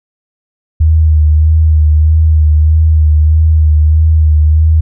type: tone with vibrato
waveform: sine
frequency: 77.78 Hz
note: D#2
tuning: in tune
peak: -4 dBFS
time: 0.8-4.81 s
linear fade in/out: 10 ms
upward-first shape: sine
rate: 1.6 Hz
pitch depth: 35 cents each way
effects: none